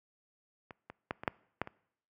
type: clicks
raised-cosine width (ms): 0.5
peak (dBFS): -30 / -29 / -18 / -26 / -13 / -16 / -28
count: 7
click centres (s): 0.708 / 0.9 / 1.109 / 1.235 / 1.278 / 1.616 / 1.674
effects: noise-tail reverb RT60 0.7 s tail -24 dB re dry + high-pass 80 Hz 12 dB/octave